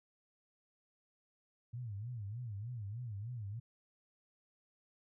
sine tone with vibrato, 111.1 Hz, A2, 17 cents sharp, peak -40 dBFS, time 1.73-3.6 s, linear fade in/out 10 ms, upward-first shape sine, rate 3.3 Hz, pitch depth 210 cents each way, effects none

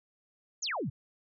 sine exponential sweep, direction down, 7459 to 103.83 Hz, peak -31 dBFS, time 0.62-0.9 s, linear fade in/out 10 ms, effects none

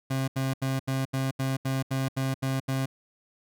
30% pulse tone bursts, 133.3 Hz, C3, 33 cents sharp, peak -23 dBFS, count 11, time 0.1-2.86 s, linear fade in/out 10 ms, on 180 ms, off 78 ms, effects none

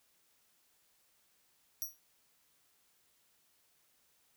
5% pulse tone with exponential decay, 5770 Hz, F#8, 44 cents flat, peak -27 dBFS, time 1.82-1.99 s, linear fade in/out 0 ms, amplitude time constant 35 ms, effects white hiss -72 dBFS RMS until 4.36 s

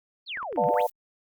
sine exponential two-way sweep, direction down then up, 4618 to 138.59 to 4618 Hz, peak -31 dBFS, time 0.26-0.83 s, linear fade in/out 50 ms, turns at 0.66 s
clicks, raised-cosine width 0.5 ms, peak -29 dBFS, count 8, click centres 0.373 / 0.429 / 0.527 / 0.561 / 0.639 / 0.688 / 0.741 / 0.806 s
violet noise with exponential growth, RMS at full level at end -40 dBFS, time 0.53-0.9 s, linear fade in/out 5 ms, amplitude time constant 80 ms
sine chord, B half-diminished seventh, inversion none, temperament just, 493.9 / 592.7 / 711.2 / 889 Hz, B4 / D5 / F5 / A5, 0 / +16 / +31 / +18 cents, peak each -26 dBFS, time 0.57-0.87 s, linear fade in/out 10 ms
effects Opus 48 kbps

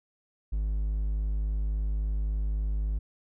triangle tone, 51.8 Hz, G#1, 4 cents flat, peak -24 dBFS, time 0.52-2.99 s, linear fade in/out 10 ms, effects none

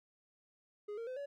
triangle tone with pitch steps, 415.3 / 460.8 / 511.3 / 567.3 Hz, G#4 / A#4 / C5 / C#5, 0 / -20 / -40 / +40 cents, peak -38 dBFS, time 0.88-1.26 s, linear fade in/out 10 ms, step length 95 ms, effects none

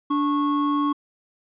triangle tone pair together, 291.4 / 1099 Hz, D4 / C#6, -13 / -15 cents, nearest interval octave + major seventh, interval 2298 cents, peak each -19 / -22 dBFS, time 0.1-0.93 s, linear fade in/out 10 ms, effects resampled to 8000 Hz

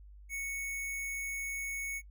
sine tone with sample-and-hold, 2217 Hz, C#7, in tune, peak -35 dBFS, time 0.29-2.02 s, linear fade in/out 50 ms, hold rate 8820 Hz, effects noise-tail reverb RT60 0.1 s tail -21 dB re dry + added 50 Hz sine -50 dBFS peak until 2.1 s

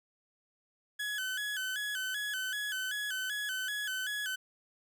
30% pulse tone with vibrato, 1600 Hz, G6, 35 cents sharp, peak -31 dBFS, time 0.99-4.36 s, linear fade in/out 10 ms, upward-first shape square, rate 2.6 Hz, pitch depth 88 cents each way, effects none

